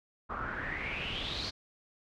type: noise with low-pass filter sweep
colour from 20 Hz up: pink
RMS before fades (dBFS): -37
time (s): 0.29-1.51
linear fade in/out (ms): 20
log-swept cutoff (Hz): 1200 to 4600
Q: 7.2
effects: none